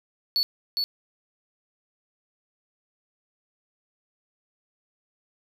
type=tone with echo; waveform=triangle; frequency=4435 Hz; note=C#8; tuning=in tune; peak=-19 dBFS; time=0.36-0.43 s; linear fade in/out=0 ms; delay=410 ms; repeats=1; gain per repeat=-3 dB; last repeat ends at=0.84 s; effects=none